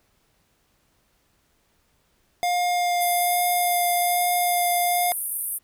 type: tone with vibrato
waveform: square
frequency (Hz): 707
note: F5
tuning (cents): +21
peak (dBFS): -21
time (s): 2.43-5.12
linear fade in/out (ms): 0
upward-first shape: sine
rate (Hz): 1.2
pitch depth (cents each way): 8
type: band-pass noise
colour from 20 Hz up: pink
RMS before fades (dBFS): -29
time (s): 3-5.59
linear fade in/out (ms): 20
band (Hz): 9100 to 14000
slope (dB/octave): 96
effects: pink hiss -66 dBFS RMS until 5.63 s